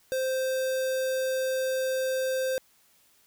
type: tone with notch filter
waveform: square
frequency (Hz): 522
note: C5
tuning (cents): -4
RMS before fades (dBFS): -28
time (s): 0.12-2.58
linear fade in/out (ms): 0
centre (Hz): 2300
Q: 1.9
effects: white hiss -63 dBFS RMS until 3.26 s